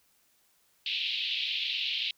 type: band-pass noise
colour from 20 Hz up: pink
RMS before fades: -32 dBFS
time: 0.86-2.11 s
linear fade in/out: 2 ms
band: 2600 to 4000 Hz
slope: 48 dB/octave
effects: white hiss -68 dBFS RMS until 2.17 s